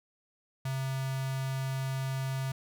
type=tone with notch filter; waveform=square; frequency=133.3 Hz; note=C3; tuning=33 cents sharp; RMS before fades=-33 dBFS; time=0.65-2.52 s; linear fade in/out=5 ms; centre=380 Hz; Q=1.7; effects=none